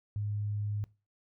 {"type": "tone", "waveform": "sine", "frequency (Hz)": 103.83, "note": "G#2", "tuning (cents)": 0, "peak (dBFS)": -31, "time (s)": [0.16, 0.84], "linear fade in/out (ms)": 0, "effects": ["noise-tail reverb RT60 0.3 s tail -21 dB re dry"]}